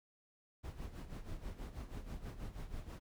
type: noise with tremolo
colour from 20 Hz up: brown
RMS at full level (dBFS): -43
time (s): 0.63-3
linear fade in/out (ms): 20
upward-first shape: sine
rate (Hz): 6.2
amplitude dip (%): 70
effects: none